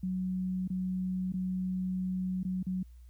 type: tone with dropouts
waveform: sine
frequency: 185 Hz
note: F#3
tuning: in tune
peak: -30 dBFS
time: 0.03-2.83 s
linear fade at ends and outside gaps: 5 ms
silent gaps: 0.677-0.701 / 1.323-1.338 / 2.432-2.449 / 2.629-2.666 s
effects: added 60 Hz sine -49 dBFS peak until 3.09 s + white hiss -73 dBFS RMS until 3.09 s